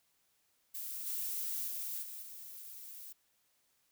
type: noise with level steps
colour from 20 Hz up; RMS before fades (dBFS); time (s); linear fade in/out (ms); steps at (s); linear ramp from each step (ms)
violet; -42 / -38 / -40 / -46 / -49; 0.74-3.13; 10; 1.06 / 1.67 / 2.02 / 2.22; 10
effects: white hiss -75 dBFS RMS until 3.91 s